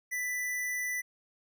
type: tone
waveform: square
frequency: 1985 Hz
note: B6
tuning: 8 cents sharp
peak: -32 dBFS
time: 0.11-1.02 s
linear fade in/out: 20 ms
effects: none